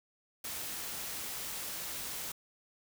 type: noise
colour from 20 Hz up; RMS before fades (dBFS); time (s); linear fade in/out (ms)
white; -40; 0.44-2.32; 5
effects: none